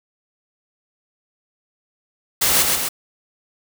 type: noise with echo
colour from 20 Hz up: white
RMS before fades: -17 dBFS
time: 2.41-2.63 s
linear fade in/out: 10 ms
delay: 130 ms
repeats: 2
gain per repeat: -3 dB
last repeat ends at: 2.89 s
effects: none